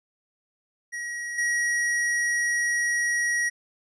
square tone with level steps, 1905 Hz, A#6, 37 cents sharp, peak -31 / -23 dBFS, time 0.92-3.5 s, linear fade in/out 20 ms, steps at 1.38 s, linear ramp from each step 5 ms, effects resampled to 22050 Hz

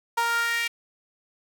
sawtooth tone with high-pass filter sweep, 466.2 Hz, A#4, in tune, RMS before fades -25 dBFS, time 0.17-0.68 s, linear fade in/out 10 ms, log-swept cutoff 980 to 2300 Hz, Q 3.9, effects none

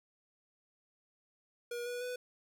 square tone with pitch steps, 478.7 / 487.3 / 496.2 Hz, A#4 / B4 / B4, +46 / -23 / +8 cents, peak -38 dBFS, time 1.71-2.16 s, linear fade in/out 5 ms, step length 150 ms, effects none

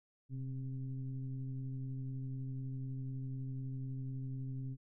sine tone with frequency modulation, 130 Hz, C3, 11 cents flat, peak -38 dBFS, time 0.29-4.77 s, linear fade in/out 50 ms, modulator 136 Hz, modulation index 0.64, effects none

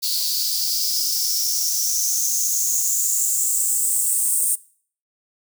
blue noise with high-pass filter sweep, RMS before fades -21 dBFS, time 0.02-4.56 s, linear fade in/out 20 ms, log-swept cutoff 4400 to 8900 Hz, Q 6.9, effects noise-tail reverb RT60 0.5 s tail -21 dB re dry

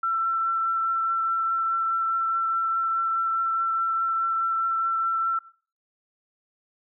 sine tone with vibrato, 1342 Hz, E6, 31 cents sharp, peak -22 dBFS, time 0.03-5.39 s, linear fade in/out 5 ms, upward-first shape sine, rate 4.8 Hz, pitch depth 9 cents each way, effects noise-tail reverb RT60 0.4 s tail -17 dB re dry

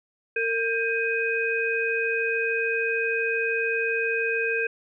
sine tone cluster, 456.6 / 1592 / 2505 Hz, A#4 / G6 / D#7, -36 / +26 / +11 cents, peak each -27 dBFS, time 0.36-4.67 s, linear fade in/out 5 ms, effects none

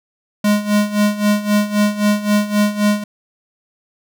square tone with tremolo, 207.7 Hz, G#3, in tune, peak -11 dBFS, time 0.44-3.04 s, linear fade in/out 5 ms, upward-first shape sine, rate 3.8 Hz, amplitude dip 80%, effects none

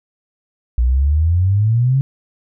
sine exponential sweep, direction up, 58.27 to 138.59 Hz, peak -11 dBFS, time 0.78-2.01 s, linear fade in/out 0 ms, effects none

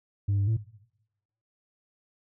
sine tone with pitch steps, 100.3 / 99.7 / 111.4 Hz, G2 / G2 / A2, +40 / +30 / +22 cents, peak -20 dBFS, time 0.28-0.571 s, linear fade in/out 10 ms, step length 97 ms, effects noise-tail reverb RT60 0.9 s tail -21 dB re dry + tanh soft clip ceiling -21 dBFS

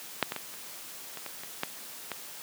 clicks, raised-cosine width 0.3 ms, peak -7 / -16 / -18 / -29 / -23 / -22 / -24 / -12 / -17 dBFS, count 9, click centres 0.227 / 0.321 / 0.363 / 0.54 / 1.173 / 1.263 / 1.435 / 1.634 / 2.117 s, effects white hiss -44 dBFS RMS until 2.42 s + high-pass 150 Hz 12 dB/octave

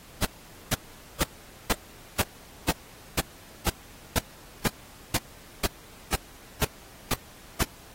pink noise bursts, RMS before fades -23 dBFS, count 16, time 0.22-7.632 s, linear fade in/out 5 ms, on 32 ms, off 460 ms, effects pink hiss -50 dBFS RMS until 7.94 s + AAC 48 kbps

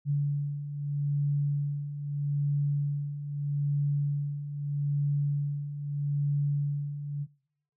sine beating tone pair, 143.2 / 143.99 Hz, D3 / D3, -43 / -34 cents, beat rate 0.79 Hz, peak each -33 / -27 dBFS, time 0.05-7.27 s, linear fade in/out 50 ms, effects noise-tail reverb RT60 0.8 s tail -26 dB re dry

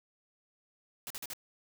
white noise bursts, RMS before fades -41 dBFS, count 4, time 1.07-1.334 s, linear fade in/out 0 ms, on 33 ms, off 44 ms, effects none

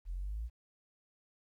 sine exponential sweep, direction up, 41.2 to 60 Hz, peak -35 dBFS, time 0.05-0.5 s, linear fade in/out 50 ms, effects tanh soft clip ceiling -31 dBFS + 12-bit

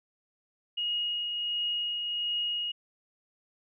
sine tone with tremolo, 2878 Hz, F#7, 49 cents flat, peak -27 dBFS, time 0.77-2.72 s, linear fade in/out 10 ms, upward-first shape triangle, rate 1.4 Hz, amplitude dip 35%, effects none

